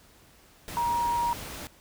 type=tone in noise; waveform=sine; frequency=947 Hz; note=A#5; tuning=27 cents sharp; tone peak=-24 dBFS; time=0.77-1.33 s; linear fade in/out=0 ms; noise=pink; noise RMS=-39 dBFS; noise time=0.68-1.67 s; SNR=+12 dB; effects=pink hiss -57 dBFS RMS until 1.8 s